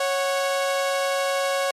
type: tone pair together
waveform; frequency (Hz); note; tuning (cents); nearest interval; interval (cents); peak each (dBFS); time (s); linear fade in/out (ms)
sawtooth; 552 / 740; C#5 / F#5; -7 / 0; perfect fourth; 507; -18 / -25; 0-1.71; 5
effects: low-pass 11000 Hz 12 dB/octave + MP3 64 kbps